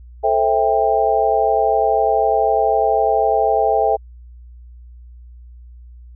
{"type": "chord", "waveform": "sine", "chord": "A minor seventh", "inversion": "none", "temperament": "just", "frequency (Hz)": [440, 528, 660, 792], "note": ["A4", "C5", "E5", "G5"], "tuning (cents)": [0, 16, 2, 18], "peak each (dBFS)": [-19, -22, -18, -17], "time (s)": [0.23, 3.97], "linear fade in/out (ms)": 20, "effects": ["added 60 Hz sine -37 dBFS peak until 6.15 s"]}